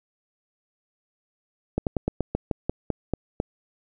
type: slowing click train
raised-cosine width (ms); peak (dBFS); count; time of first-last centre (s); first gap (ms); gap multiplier
2; -10; 11; 1.78-3.401; 88; 1.13
effects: none